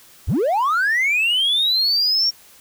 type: linear sweep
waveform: triangle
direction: up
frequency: 38.25 to 5588 Hz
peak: -13 dBFS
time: 0.27-2.31 s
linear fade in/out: 20 ms
effects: tanh soft clip ceiling -11 dBFS + white hiss -48 dBFS RMS until 2.6 s